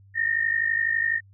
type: tone pair together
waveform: sine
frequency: 1812.7 / 1864.7 Hz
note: A#6 / A#6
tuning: -49 / 0 cents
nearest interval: unison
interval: 49 cents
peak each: -24 dBFS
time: 0.14-1.21 s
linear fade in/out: 50 ms
effects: added 98 Hz sine -50 dBFS peak until 1.33 s